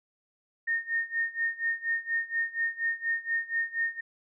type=tone with tremolo; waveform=sine; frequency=1836 Hz; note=A#6; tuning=27 cents flat; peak=-24 dBFS; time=0.67-4.01 s; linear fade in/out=10 ms; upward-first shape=sine; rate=4.2 Hz; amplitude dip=90%; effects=none